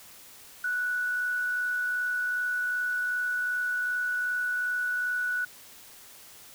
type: tone with amplitude modulation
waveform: sine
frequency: 1477 Hz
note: F#6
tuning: 3 cents flat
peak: -25 dBFS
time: 0.64-5.45 s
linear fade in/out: 5 ms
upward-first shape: sine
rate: 62.6 Hz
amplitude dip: 25%
effects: white hiss -50 dBFS RMS until 6.54 s